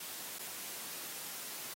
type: noise with dropouts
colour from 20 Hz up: white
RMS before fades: -44 dBFS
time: 0-1.74 s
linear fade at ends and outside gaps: 5 ms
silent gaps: 0.387-0.391 s
effects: high-pass 150 Hz 12 dB/octave + AAC 48 kbps